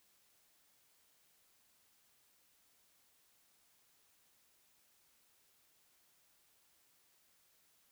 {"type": "silence", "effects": ["white hiss -72 dBFS RMS until 7.91 s"]}